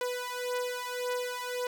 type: beating tone pair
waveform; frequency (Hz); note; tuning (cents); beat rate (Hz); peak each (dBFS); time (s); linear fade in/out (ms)
sawtooth; 493.9 / 495.7; B4 / B4; 0 / +6; 1.8; -31; 0.01-1.67; 2
effects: 10-bit